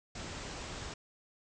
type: low-pass noise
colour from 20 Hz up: pink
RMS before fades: -43 dBFS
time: 0.15-0.94 s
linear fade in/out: 5 ms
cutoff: 8100 Hz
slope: 96 dB/octave
effects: none